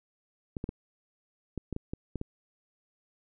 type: clicks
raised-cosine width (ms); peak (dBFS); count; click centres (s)
3; -21; 9; 0.568 / 0.641 / 0.691 / 1.577 / 1.727 / 1.764 / 1.935 / 2.157 / 2.214
effects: none